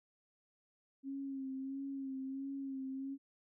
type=tone with vibrato; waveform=sine; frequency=270 Hz; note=C#4; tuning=45 cents flat; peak=-39 dBFS; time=1.03-3.18 s; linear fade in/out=50 ms; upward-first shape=sine; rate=1.5 Hz; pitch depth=34 cents each way; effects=none